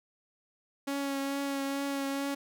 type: tone with vibrato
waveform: sawtooth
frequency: 277.2 Hz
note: C#4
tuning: in tune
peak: -27 dBFS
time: 0.87-2.35 s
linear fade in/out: 10 ms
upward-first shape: triangle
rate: 2.3 Hz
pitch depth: 20 cents each way
effects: none